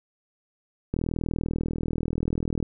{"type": "click train", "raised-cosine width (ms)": 3, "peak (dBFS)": -14, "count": 69, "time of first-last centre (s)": [0.94, 2.627], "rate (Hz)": 40.3, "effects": []}